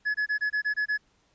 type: tone bursts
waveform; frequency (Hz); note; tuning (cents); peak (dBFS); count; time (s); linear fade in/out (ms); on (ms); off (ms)
triangle; 1700; G#6; +40; -22; 8; 0.05-0.978; 20; 95; 24
effects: pink hiss -67 dBFS RMS until 1.34 s + resampled to 16000 Hz